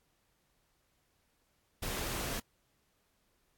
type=noise; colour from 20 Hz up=pink; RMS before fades=-37 dBFS; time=1.82-2.4 s; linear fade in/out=10 ms; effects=pink hiss -75 dBFS RMS until 3.57 s + AAC 64 kbps